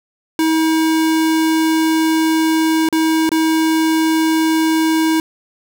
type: tone with dropouts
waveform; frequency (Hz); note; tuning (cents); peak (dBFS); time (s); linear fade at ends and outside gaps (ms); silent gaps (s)
square; 319.8; D#4; +48; -13; 0.39-5.2; 1; 2.888-2.926 / 3.292-3.317
effects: none